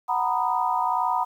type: chord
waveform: sine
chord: B major seventh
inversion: second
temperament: just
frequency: 740.8 / 926 / 987.8 / 1234.7 Hz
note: F#5 / A#5 / B5 / D#6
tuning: +2 / -12 / 0 / -14 cents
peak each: -27 / -26 / -25 / -30 dBFS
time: 0.08-1.25 s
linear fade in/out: 20 ms
effects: 9-bit